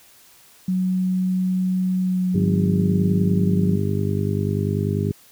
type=tone with pitch glide; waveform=sine; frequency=185 to 181.72 Hz; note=F#3 to F#3; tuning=0 to -31 cents; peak=-18 dBFS; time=0.68-3.76 s; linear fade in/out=5 ms; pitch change=-31 cents; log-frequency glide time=2.01-2.47 s
type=harmonic tone; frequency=50.2 Hz; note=G1; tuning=42 cents sharp; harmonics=2 / 3 / 4 / 5 / 6 / 7 / 8; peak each=-23 / -25 / -26 / -32 / -32 / -36 / -28 dBFS; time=2.34-5.12 s; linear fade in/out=10 ms
effects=white hiss -51 dBFS RMS until 5.31 s